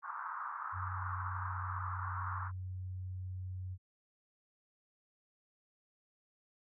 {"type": "band-pass noise", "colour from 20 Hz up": "pink", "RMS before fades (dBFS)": -42, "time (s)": [0.02, 2.52], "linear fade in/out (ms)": 50, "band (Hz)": [1000, 1400], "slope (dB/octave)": 48}
{"type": "tone", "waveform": "sine", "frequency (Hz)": 92.5, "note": "F#2", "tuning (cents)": 0, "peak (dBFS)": -39, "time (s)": [0.72, 3.78], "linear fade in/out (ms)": 50}
{"effects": []}